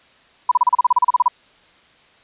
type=tone bursts; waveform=sine; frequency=987.8 Hz; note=B5; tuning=in tune; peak=-9 dBFS; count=14; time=0.49-1.282 s; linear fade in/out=5 ms; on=25 ms; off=34 ms; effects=white hiss -52 dBFS RMS until 2.23 s + resampled to 8000 Hz